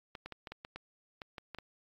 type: clicks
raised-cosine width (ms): 0.3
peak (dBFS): -27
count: 11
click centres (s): 0.152 / 0.26 / 0.323 / 0.472 / 0.52 / 0.649 / 0.76 / 1.218 / 1.382 / 1.547 / 1.586
effects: AAC 64 kbps